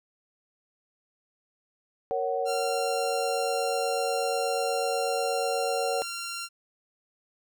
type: chord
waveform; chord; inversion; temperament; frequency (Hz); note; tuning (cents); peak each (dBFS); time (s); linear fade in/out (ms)
sine; F# major; first; equal with one note detuned; 466.2 / 554.4 / 747.3; A#4 / C#5 / F#5; 0 / 0 / +17; -30; 2.11-6.02; 0
type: tone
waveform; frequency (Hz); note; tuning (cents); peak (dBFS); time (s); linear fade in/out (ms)
10% pulse; 1379; F6; -22; -25; 2.45-6.49; 50
effects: none